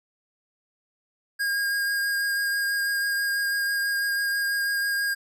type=tone with vibrato; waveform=square; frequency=1623 Hz; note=G#6; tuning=40 cents flat; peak=-24 dBFS; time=1.39-5.15 s; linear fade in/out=20 ms; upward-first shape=triangle; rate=6.1 Hz; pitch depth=14 cents each way; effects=none